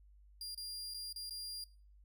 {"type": "tone with dropouts", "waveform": "sawtooth", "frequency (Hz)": 4800, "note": "D8", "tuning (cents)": 37, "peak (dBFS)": -39, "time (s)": [0.41, 1.64], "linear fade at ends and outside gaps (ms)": 2, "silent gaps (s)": [[0.547, 0.576], [0.939, 0.944], [1.127, 1.16], [1.296, 1.307]], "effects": ["noise-tail reverb RT60 0.4 s tail -21 dB re dry", "added 50 Hz sine -59 dBFS peak until 2.04 s"]}